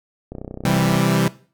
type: click train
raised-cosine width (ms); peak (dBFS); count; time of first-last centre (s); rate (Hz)
2; -18; 21; 0.32-0.955; 31.5
type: chord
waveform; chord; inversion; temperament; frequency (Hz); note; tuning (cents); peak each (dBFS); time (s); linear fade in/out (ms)
sawtooth; C major; none; equal; 130.81 / 164.81 / 196; C3 / E3 / G3; 0 / 0 / 0; -16; 0.65-1.28; 2
effects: noise-tail reverb RT60 0.4 s tail -18 dB re dry